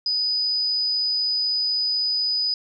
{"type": "tone", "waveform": "sine", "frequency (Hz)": 4978, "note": "D#8", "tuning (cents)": 0, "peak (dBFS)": -20, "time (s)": [0.06, 2.54], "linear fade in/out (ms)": 2, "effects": []}